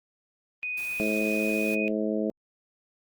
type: tone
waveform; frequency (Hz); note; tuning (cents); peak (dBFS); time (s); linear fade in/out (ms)
sine; 2489; D#7; 0; -29; 0.63-1.88; 0
type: noise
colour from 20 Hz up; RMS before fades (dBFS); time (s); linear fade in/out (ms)
white; -43; 0.77-1.75; 5
type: harmonic tone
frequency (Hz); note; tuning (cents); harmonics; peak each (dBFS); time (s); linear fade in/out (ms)
107.2; A2; -45; 2 / 3 / 4 / 5 / 6; -29 / -31 / -32 / -33 / -34; 1-2.3; 0
effects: Opus 32 kbps